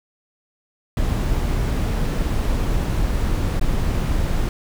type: noise with dropouts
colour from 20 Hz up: brown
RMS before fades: -20 dBFS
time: 0.97-4.49 s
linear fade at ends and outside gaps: 1 ms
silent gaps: 3.596-3.612 s
effects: none